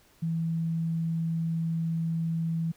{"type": "tone", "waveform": "sine", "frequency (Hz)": 164.3, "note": "E3", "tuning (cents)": -5, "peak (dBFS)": -26, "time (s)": [0.22, 2.72], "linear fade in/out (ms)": 10, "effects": ["pink hiss -61 dBFS RMS until 2.76 s"]}